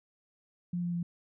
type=tone with pitch steps; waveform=sine; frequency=175.7 / 173.98 / 172.28 Hz; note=F3 / F3 / F3; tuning=+11 / -6 / -23 cents; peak=-30 dBFS; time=0.73-1.03 s; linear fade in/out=5 ms; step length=100 ms; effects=none